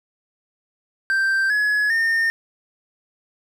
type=tone with pitch steps; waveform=triangle; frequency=1568 / 1690.3 / 1822.1 Hz; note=G6 / G#6 / A#6; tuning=0 / +30 / -40 cents; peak=-15 dBFS; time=1.1-2.3 s; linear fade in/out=0 ms; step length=400 ms; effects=none